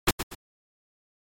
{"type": "noise with echo", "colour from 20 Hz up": "pink", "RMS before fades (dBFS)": -18, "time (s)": [0.07, 0.11], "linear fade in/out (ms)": 10, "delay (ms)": 120, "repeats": 2, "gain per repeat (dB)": -10, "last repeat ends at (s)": 0.35, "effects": ["MP3 64 kbps"]}